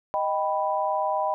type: chord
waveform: sine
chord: Eb augmented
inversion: none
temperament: equal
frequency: 622.3 / 784 / 987.8 Hz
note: Eb5 / G5 / B5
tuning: 0 / 0 / 0 cents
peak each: -27 dBFS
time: 0.14-1.34 s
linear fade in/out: 0 ms
effects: none